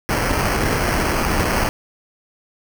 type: noise with sample-and-hold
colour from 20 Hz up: pink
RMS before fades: -19 dBFS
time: 0.09-1.69 s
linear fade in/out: 0 ms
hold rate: 3675 Hz
effects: none